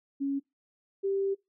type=tone pair in turn; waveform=sine; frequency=277.2 / 392 Hz; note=C#4 / G4; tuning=0 / 0 cents; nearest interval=tritone; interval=600 cents; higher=second; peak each=-27 / -26 dBFS; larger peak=second; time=0.2-0.4 / 1.03-1.35 s; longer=second; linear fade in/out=20 ms; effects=noise-tail reverb RT60 0.2 s tail -22 dB re dry